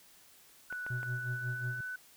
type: tone with pitch glide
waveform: sine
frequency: 1480 to 1500.7 Hz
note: F#6 to F#6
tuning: 0 to +24 cents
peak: -37 dBFS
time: 0.7-1.96 s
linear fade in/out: 5 ms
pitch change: +24 cents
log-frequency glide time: 0.9-1.83 s
type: clicks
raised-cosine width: 0.5 ms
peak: -30 dBFS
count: 3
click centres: 0.726 / 0.865 / 1.031 s
type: tone with tremolo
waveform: triangle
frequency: 123.47 Hz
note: B2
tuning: in tune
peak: -31 dBFS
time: 0.9-1.81 s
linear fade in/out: 5 ms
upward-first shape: sine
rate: 5.5 Hz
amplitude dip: 75%
effects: white hiss -60 dBFS RMS until 2.16 s